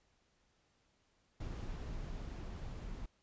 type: noise with level ramp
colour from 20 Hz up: brown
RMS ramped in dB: -42 to -45 dBFS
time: 1.4-3.06 s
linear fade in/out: 5 ms
effects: pink hiss -75 dBFS RMS until 3.22 s + resampled to 16000 Hz